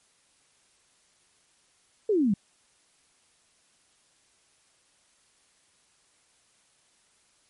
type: exponential sweep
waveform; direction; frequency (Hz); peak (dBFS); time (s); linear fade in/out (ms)
sine; down; 457.7 to 184.6; -20; 2.09-2.34; 5
effects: white hiss -65 dBFS RMS until 7.49 s + MP3 48 kbps